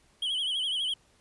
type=tone with vibrato; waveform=triangle; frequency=3136 Hz; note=G7; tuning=in tune; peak=-26 dBFS; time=0.22-0.94 s; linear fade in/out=5 ms; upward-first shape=sine; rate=12 Hz; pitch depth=100 cents each way; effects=pink hiss -64 dBFS RMS until 1.2 s + resampled to 24000 Hz